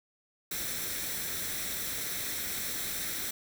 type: noise with comb filter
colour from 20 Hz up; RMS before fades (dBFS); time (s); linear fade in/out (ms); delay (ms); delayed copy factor
white; -35; 0.51-3.31; 5; 0.52; +0.55
effects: none